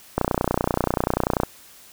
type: click train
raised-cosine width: 1 ms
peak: -5 dBFS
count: 39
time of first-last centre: 0.18-1.434 s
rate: 30.3 Hz
effects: white hiss -48 dBFS RMS until 1.92 s